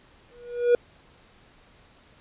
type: tone with exponential growth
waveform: triangle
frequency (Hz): 482.1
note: B4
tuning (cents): -42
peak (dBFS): -11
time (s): 0.31-0.75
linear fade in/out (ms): 2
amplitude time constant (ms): 94
effects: pink hiss -56 dBFS RMS until 2.2 s + resampled to 8000 Hz